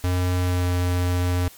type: tone with pitch glide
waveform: square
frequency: 90.2 to 89.27 Hz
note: F#2 to F2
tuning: -44 to +38 cents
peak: -20 dBFS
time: 0.04-1.48 s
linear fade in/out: 0 ms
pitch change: -18 cents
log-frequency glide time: 0.34-0.69 s
effects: white hiss -47 dBFS RMS until 1.57 s + MP3 96 kbps